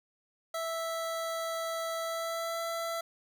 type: tone with pitch glide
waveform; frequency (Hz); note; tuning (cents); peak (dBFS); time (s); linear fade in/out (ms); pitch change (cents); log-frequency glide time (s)
25% pulse; 658 to 667.2; E5 to E5; -3 to +21; -29; 0.54-3.01; 5; +24; 2-2.61
effects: none